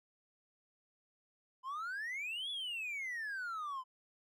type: exponential two-way sweep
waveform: triangle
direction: up then down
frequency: 1006 to 3464 to 1006 Hz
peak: -36 dBFS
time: 1.63-3.84 s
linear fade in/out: 50 ms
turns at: 2.5 s
effects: tanh soft clip ceiling -32 dBFS